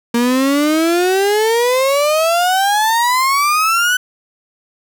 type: exponential sweep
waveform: 35% pulse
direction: up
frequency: 233.1 to 1509 Hz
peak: -10 dBFS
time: 0.14-3.97 s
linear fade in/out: 5 ms
effects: none